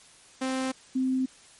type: tone pair in turn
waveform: sawtooth / sine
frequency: 261.6 / 259.9 Hz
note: C4 / C4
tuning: 0 / -11 cents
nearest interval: unison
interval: 11 cents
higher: first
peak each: -23 dBFS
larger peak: neither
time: 0.41-0.72 / 0.95-1.26 s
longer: neither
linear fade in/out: 10 ms
effects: white hiss -54 dBFS RMS until 1.59 s + MP3 48 kbps